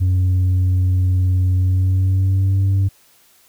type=tone with pitch glide; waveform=sine; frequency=91.9 to 97.08 Hz; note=F#2 to G2; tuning=-11 to -16 cents; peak=-10 dBFS; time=0-2.89 s; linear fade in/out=20 ms; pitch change=+95 cents; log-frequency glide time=1.56-2.63 s; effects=tanh soft clip ceiling -12 dBFS + white hiss -53 dBFS RMS until 3.48 s